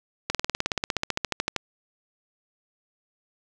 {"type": "slowing click train", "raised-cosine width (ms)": 0.2, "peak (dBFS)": -7, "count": 21, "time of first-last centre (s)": [0.3, 1.563], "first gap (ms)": 47, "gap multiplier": 1.03, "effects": []}